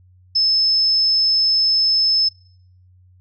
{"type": "tone", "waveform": "sine", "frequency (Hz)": 5230, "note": "E8", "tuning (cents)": -15, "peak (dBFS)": -13, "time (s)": [0.35, 2.29], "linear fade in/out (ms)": 10, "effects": ["noise-tail reverb RT60 0.6 s tail -22 dB re dry", "added 91 Hz sine -48 dBFS peak until 3.2 s"]}